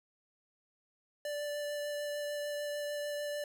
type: tone with vibrato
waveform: square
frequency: 586 Hz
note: D5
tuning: 4 cents flat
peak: -36 dBFS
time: 1.25-3.44 s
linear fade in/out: 2 ms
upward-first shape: sine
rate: 6.7 Hz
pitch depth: 9 cents each way
effects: none